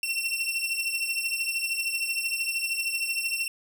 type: beating tone pair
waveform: sawtooth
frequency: 2707 / 2720 Hz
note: E7 / F7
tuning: +45 / -46 cents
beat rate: 13 Hz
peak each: -26 / -27 dBFS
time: 0.03-3.48 s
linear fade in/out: 2 ms
effects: none